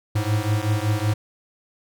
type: beating tone pair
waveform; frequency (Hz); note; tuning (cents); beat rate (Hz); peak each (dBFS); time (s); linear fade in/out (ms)
square; 103.83 / 109.13; G#2 / A2; 0 / -14; 5.3; -23 / -24; 0.15-1.14; 10
effects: none